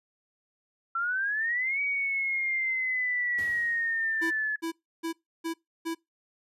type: exponential two-way sweep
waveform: sine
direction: up then down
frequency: 1341 to 2270 to 1713 Hz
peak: -26 dBFS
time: 0.95-4.56 s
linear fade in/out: 5 ms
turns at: 1.81 s
type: noise with exponential decay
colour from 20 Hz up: pink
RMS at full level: -45 dBFS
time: 3.38-4.4 s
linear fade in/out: 5 ms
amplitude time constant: 220 ms
type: tone bursts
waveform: square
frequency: 329.6 Hz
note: E4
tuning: in tune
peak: -30 dBFS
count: 5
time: 4.21-5.95 s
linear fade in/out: 20 ms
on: 100 ms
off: 310 ms
effects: noise-tail reverb RT60 0.2 s tail -24 dB re dry + resampled to 32000 Hz